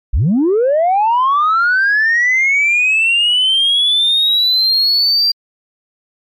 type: linear sweep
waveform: sine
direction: up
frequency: 38.54 to 4747 Hz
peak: -8 dBFS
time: 0.13-5.32 s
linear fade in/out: 10 ms
effects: tanh soft clip ceiling -7 dBFS + MP3 64 kbps